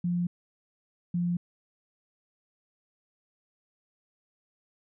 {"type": "tone pair in turn", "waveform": "sine", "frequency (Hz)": [175.3, 174.58], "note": ["F3", "F3"], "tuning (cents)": [7, 0], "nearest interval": "unison", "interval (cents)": 7, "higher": "first", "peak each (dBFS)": -25, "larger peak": "neither", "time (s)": [[0.04, 0.27], [1.14, 1.37]], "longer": "neither", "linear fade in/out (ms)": 5, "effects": []}